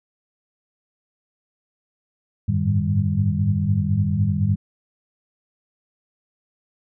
sine tone cluster, 92.7 / 102.5 / 106.5 / 152.6 / 197.2 Hz, F#2 / G#2 / G#2 / D#3 / G3, +4 / -22 / +44 / -33 / +11 cents, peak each -24 dBFS, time 2.48-4.56 s, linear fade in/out 10 ms, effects none

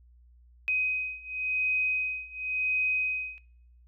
sine beating tone pair, 2515 / 2515.93 Hz, D#7 / D#7, +18 / +19 cents, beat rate 0.93 Hz, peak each -31 / -29 dBFS, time 0.68-3.38 s, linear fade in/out 0 ms, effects noise-tail reverb RT60 0.7 s tail -21 dB re dry + added 60 Hz sine -54 dBFS peak until 3.87 s

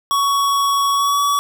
square tone with pitch glide, 1119 to 1137.9 Hz, C#6 to C#6, +16 to +45 cents, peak -15 dBFS, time 0.11-1.39 s, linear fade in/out 0 ms, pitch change +29 cents, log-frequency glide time 0.93-1.21 s, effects none

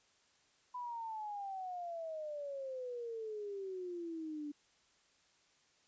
sine exponential sweep, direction down, 1000 to 289.7 Hz, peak -40 dBFS, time 0.74-4.52 s, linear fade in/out 10 ms, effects white hiss -71 dBFS RMS until 5.87 s + resampled to 16000 Hz

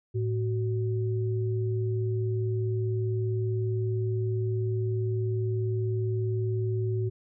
sine tone pair together, 109.96 / 374.6 Hz, A2 / F#4, -1 / +21 cents, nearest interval octave + major sixth, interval 2122 cents, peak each -26 / -32 dBFS, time 0.14-7.1 s, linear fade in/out 20 ms, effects none

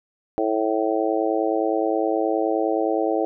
harmonic tone, 109.6 Hz, A2, 6 cents flat, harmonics 3 / 4 / 5 / 6 / 7, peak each -24 / -25 / -26 / -27 / -27 dBFS, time 0.38-3.25 s, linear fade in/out 0 ms, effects none

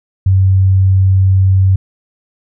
sine tone, 95.2 Hz, F#2, 50 cents sharp, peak -6 dBFS, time 0.26-1.76 s, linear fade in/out 5 ms, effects none

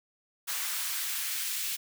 white noise with high-pass filter sweep, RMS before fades -33 dBFS, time 0.47-1.77 s, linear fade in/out 20 ms, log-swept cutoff 1100 to 2400 Hz, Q 1, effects none

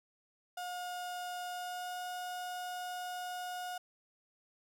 35% pulse tone with pitch glide, 717 to 722.4 Hz, F5 to F#5, +45 to -42 cents, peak -37 dBFS, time 0.57-3.78 s, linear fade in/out 5 ms, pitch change +13 cents, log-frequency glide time 1.48-1.99 s, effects none

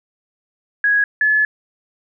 sine tone pair in turn, 1661.2 / 1716.8 Hz, G#6 / A6, 0 / -43 cents, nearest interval minor second, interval 57 cents, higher second, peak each -12 dBFS, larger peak neither, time 0.84-1.04 / 1.21-1.45 s, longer second, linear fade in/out 2 ms, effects none

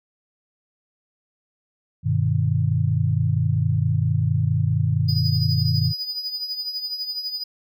sine chord, G augmented, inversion none, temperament just, 98 / 122.5 / 153.12 Hz, G2 / B2 / D#3, 0 / -14 / -27 cents, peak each -22 dBFS, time 2.03-5.94 s, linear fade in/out 50 ms
triangle tone with tremolo, 4952 Hz, D#8, 9 cents flat, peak -22 dBFS, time 5.08-7.44 s, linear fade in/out 10 ms, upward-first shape triangle, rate 12 Hz, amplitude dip 70%
effects none

